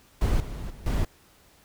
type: noise with level steps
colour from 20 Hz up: brown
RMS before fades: -23 / -34 / -43 / -24 dBFS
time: 0.21-1.05 s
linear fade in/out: 5 ms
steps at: 0.4 / 0.7 / 0.86 s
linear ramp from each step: 2 ms
effects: pink hiss -58 dBFS RMS until 1.64 s